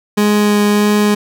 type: tone with vibrato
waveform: 30% pulse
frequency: 207.7 Hz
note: G#3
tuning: in tune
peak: -7 dBFS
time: 0.17-1.15 s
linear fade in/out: 10 ms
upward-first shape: sine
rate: 1.6 Hz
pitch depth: 8 cents each way
effects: none